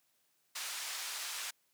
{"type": "band-pass noise", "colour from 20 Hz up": "white", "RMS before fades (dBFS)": -41, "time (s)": [0.55, 1.51], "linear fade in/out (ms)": 10, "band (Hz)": [990, 7900], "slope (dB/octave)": 12, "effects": ["white hiss -75 dBFS RMS until 1.73 s", "high-pass 100 Hz 12 dB/octave"]}